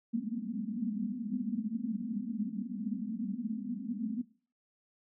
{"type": "band-pass noise", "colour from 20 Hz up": "pink", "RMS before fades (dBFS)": -36, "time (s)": [0.13, 4.22], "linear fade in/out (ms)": 10, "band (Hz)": [200, 250], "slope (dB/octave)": 96, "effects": ["noise-tail reverb RT60 0.4 s tail -17 dB re dry"]}